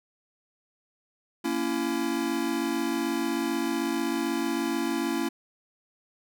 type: chord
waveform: square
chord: A# diminished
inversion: none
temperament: just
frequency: 233.1 / 279.7 / 335.6 Hz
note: A#3 / C#4 / E4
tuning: 0 / +16 / +31 cents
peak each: -33 / -31 / -30 dBFS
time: 1.44-5.29 s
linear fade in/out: 10 ms
effects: none